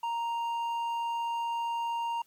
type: tone with hard clipping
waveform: sine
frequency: 932.3 Hz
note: A#5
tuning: in tune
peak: -31 dBFS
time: 0.03-2.22 s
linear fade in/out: 5 ms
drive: 5 dB
effects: white hiss -68 dBFS RMS until 2.26 s + AAC 64 kbps